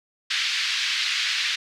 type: band-pass noise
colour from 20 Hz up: white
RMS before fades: -25 dBFS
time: 0.3-1.56 s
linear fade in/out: 10 ms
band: 1700 to 4500 Hz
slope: 24 dB/octave
effects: none